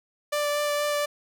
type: tone with vibrato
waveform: sawtooth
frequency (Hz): 587.3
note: D5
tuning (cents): 0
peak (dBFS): -20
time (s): 0.32-1.06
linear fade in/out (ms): 10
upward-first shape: sine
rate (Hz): 4.2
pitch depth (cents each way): 10
effects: none